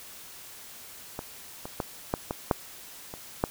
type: clicks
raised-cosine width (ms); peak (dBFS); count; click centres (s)
1; -19 / -22 / -14 / -11 / -15 / -7 / -24 / -9; 8; 1.191 / 1.655 / 1.802 / 2.139 / 2.309 / 2.512 / 3.139 / 3.439
effects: white hiss -46 dBFS RMS until 3.5 s